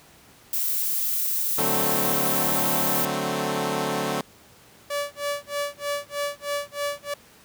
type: noise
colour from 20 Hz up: violet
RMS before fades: -25 dBFS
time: 0.53-3.05 s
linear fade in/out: 2 ms
type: chord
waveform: 10% pulse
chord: D dominant seventh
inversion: none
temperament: equal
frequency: 146.83 / 185 / 220 / 261.6 Hz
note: D3 / F#3 / A3 / C4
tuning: 0 / 0 / 0 / 0 cents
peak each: -22 dBFS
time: 1.58-4.21 s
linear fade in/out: 2 ms
type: tone with tremolo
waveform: sawtooth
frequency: 576 Hz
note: D5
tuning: 34 cents flat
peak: -20 dBFS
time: 4.9-7.14 s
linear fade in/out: 5 ms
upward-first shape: sine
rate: 3.2 Hz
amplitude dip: 100%
effects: pink hiss -52 dBFS RMS until 7.44 s + high-pass 80 Hz 12 dB/octave